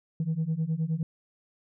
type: beating tone pair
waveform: sine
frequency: 155.56 / 165.16 Hz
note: D#3 / E3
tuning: 0 / +4 cents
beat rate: 9.6 Hz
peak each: -28 / -27 dBFS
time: 0.2-1.03 s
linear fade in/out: 2 ms
effects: tanh soft clip ceiling -22 dBFS